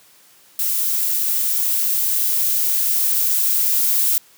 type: noise with level ramp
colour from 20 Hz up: violet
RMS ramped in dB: -20 to -17 dBFS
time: 0.59-4.18 s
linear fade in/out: 2 ms
effects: white hiss -51 dBFS RMS until 4.37 s + high-pass 100 Hz 12 dB/octave